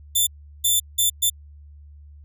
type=tone bursts at uneven times; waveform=10% pulse; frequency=3539 Hz; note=A7; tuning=9 cents sharp; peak=-9 dBFS; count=4; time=0.15-0.27 / 0.64-0.8 / 0.98-1.1 / 1.22-1.3 s; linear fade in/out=10 ms; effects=added 73 Hz sine -42 dBFS peak until 2.24 s